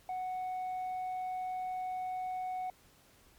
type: tone with tanh clipping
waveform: triangle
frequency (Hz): 740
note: F#5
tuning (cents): 0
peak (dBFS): -35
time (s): 0.09-2.7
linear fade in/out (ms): 2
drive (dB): 7
effects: pink hiss -63 dBFS RMS until 3.38 s + MP3 96 kbps